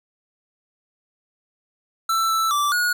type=tone with pitch steps; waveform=square; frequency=1333 / 1322 / 1167 / 1449 Hz; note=E6 / E6 / D6 / F#6; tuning=+19 / +5 / -11 / -37 cents; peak=-19 dBFS; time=2.09-2.93 s; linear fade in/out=5 ms; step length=210 ms; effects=none